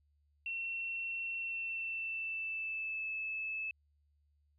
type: tone with pitch glide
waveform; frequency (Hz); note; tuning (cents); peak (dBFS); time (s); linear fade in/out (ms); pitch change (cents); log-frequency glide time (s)
sine; 2713 to 2610; E7 to E7; +49 to -18; -36; 0.46-3.71; 2; -67; 1.39-3.11
effects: added 73 Hz sine -70 dBFS peak until 4.58 s

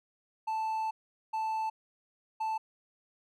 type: tone bursts at uneven times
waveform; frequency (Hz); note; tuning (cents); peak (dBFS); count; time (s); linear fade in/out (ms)
triangle; 880; A5; 0; -28; 3; 0.47-0.91 / 1.33-1.7 / 2.4-2.58; 10
effects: none

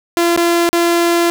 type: tone with dropouts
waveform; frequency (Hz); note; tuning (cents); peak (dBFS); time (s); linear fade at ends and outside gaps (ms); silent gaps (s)
sawtooth; 341.9; F4; -37; -7; 0.17-1.3; 0; 0.363-0.375 / 0.691-0.73
effects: none

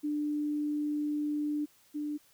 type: tone pair in turn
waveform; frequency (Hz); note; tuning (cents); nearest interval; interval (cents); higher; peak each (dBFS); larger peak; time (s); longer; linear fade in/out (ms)
sine; 296.8 / 296.8; D4 / D4; +18 / +18; unison; 0; neither; -29 / -32; first; 0.03-1.66 / 1.94-2.18; first; 20
effects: white hiss -64 dBFS RMS until 2.33 s

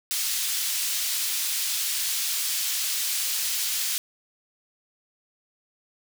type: high-pass noise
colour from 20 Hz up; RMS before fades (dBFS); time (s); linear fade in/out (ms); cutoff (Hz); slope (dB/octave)
pink; -27; 0.11-3.98; 0; 3700; 12
effects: none

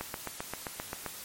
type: click train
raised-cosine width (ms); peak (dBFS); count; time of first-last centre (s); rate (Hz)
0.5; -19; 9; 0.01-1.063; 7.6
effects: white hiss -44 dBFS RMS until 1.24 s + MP3 64 kbps

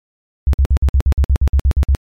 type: tone bursts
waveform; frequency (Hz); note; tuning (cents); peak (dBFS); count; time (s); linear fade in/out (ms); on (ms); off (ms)
sine; 67.7; C#2; -40; -8; 13; 0.47-1.949; 0; 63; 55
effects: MP3 64 kbps

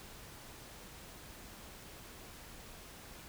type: silence
effects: pink hiss -52 dBFS RMS until 3.28 s

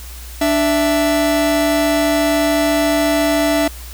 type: tone pair together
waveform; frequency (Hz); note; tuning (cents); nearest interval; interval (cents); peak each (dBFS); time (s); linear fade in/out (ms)
45% pulse; 293.7 / 661.4; D4 / E5; 0 / +6; octave + major second; 1406; -16; 0.41-3.68; 5
effects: added 60 Hz sine -31 dBFS peak until 3.93 s + white hiss -37 dBFS RMS until 3.93 s

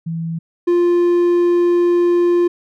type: tone pair in turn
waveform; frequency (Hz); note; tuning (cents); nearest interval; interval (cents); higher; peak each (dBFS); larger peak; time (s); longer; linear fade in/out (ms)
sine / triangle; 164.81 / 349.2; E3 / F4; 0 / 0; octave + minor second; 1300; second; -20 / -9; second; 0.06-0.39 / 0.67-2.48; second; 10
effects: none

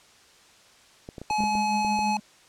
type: clicks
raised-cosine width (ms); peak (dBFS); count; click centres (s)
2; -24; 9; 1.089 / 1.182 / 1.216 / 1.308 / 1.405 / 1.438 / 1.553 / 1.848 / 1.991
type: tone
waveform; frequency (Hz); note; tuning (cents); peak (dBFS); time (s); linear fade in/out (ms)
square; 850; G#5; +40; -24; 1.3-2.17; 2
type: tone with tremolo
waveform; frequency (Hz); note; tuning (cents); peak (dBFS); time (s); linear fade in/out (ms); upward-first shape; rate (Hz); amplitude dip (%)
triangle; 207.7; G#3; 0; -24; 1.38-2.2; 10; triangle; 6; 65
effects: white hiss -55 dBFS RMS until 2.48 s + low-pass 7000 Hz 12 dB/octave

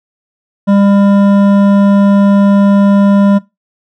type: tone with hard clipping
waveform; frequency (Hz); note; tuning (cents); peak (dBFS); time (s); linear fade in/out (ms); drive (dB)
triangle; 200; G3; +35; -7; 0.67-3.39; 20; 15
effects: noise-tail reverb RT60 0.2 s tail -19 dB re dry

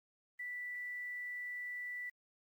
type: tone with quantisation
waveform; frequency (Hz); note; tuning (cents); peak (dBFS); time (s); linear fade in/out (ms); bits
sine; 1970; B6; -5; -40; 0.39-2.1; 10; 11
effects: Opus 32 kbps

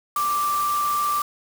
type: tone in noise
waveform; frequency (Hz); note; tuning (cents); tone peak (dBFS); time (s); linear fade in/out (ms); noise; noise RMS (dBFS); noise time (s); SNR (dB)
sine; 1174.7; D6; 0; -20; 0.16-1.22; 2; white; -33; 0.16-1.22; +10
effects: none

